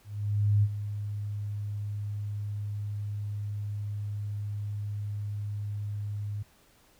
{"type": "tone with ADSR envelope", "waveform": "sine", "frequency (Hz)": 103.3, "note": "G#2", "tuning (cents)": -9, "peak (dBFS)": -19, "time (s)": [0.04, 6.43], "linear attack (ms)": 590, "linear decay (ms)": 50, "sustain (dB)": -12, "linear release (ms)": 10, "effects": ["pink hiss -62 dBFS RMS until 6.99 s"]}